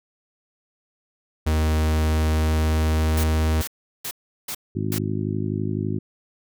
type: tone with pitch glide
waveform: 45% pulse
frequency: 78.1 to 78.69 Hz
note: D#2 to D#2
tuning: +7 to +20 cents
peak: -18 dBFS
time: 1.46-3.62 s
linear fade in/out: 10 ms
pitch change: +13 cents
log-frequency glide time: 1.98-3.19 s
type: noise bursts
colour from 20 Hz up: white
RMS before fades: -30 dBFS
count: 5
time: 3.17-4.985 s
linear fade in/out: 5 ms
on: 67 ms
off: 370 ms
type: harmonic tone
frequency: 51.91 Hz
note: G#1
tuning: in tune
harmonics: 2 / 3 / 4 / 5 / 6 / 7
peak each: -27 / -29 / -30 / -31 / -32 / -32 dBFS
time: 4.75-5.99 s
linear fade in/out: 10 ms
effects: none